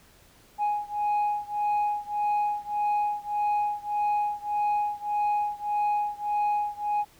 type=beating tone pair; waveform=sine; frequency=830.6 / 832.3 Hz; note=G#5 / G#5; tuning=0 / +4 cents; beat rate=1.7 Hz; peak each=-25 / -26 dBFS; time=0.58-7.05 s; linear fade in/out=50 ms; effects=tanh soft clip ceiling -21 dBFS + pink hiss -57 dBFS RMS until 7.19 s